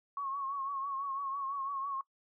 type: tone with vibrato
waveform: sine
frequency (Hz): 1101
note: C#6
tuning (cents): -12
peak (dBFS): -34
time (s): 0.17-2.01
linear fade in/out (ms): 2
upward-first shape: triangle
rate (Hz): 6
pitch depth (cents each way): 63
effects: noise-tail reverb RT60 0.1 s tail -20 dB re dry